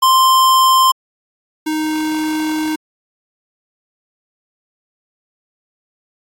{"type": "tone pair in turn", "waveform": "square", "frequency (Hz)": [1046.5, 310.6], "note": ["C6", "D#4"], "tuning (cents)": [0, -3], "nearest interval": "octave + major sixth", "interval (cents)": 2103, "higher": "first", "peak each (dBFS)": [-9, -17], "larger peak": "first", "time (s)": [[0.02, 0.92], [1.66, 2.76]], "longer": "second", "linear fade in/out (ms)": 10, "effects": ["AAC 64 kbps"]}